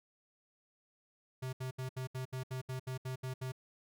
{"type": "tone bursts", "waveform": "square", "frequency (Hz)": 129.4, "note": "C3", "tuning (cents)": -19, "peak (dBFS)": -38, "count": 12, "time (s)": [1.42, 3.521], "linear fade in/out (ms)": 10, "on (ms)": 110, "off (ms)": 71, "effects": []}